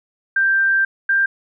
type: tone pair in turn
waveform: sine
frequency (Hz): 1576 / 1586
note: G6 / G6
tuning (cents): +9 / +20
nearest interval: unison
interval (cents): 11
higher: second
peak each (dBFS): -13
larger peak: neither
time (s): 0.36-0.85 / 1.09-1.26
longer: first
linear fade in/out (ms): 5
effects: none